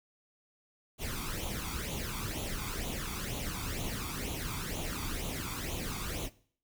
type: noise with flanger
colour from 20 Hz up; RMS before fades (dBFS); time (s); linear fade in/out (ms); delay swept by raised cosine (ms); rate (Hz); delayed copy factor
pink; -37; 0.98-6.3; 50; 0.29 to 0.88; 2.1; +0.7
effects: noise-tail reverb RT60 0.5 s tail -19 dB re dry